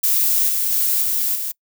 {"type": "noise with level steps", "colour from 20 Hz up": "violet", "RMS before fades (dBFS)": [-17, -20, -18, -20, -25], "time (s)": [0.03, 1.52], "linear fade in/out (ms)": 10, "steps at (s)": [0.49, 0.72, 1.02, 1.35], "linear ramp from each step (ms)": 5, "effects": ["noise-tail reverb RT60 0.1 s tail -25 dB re dry"]}